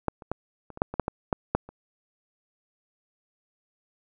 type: clicks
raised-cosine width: 1 ms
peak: -10 / -29 / -14 / -28 / -25 / -7 / -20 / -8 / -13 / -9 / -7 / -29 dBFS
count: 12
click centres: 0.083 / 0.222 / 0.316 / 0.703 / 0.774 / 0.819 / 0.94 / 0.997 / 1.081 / 1.328 / 1.55 / 1.69 s
effects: none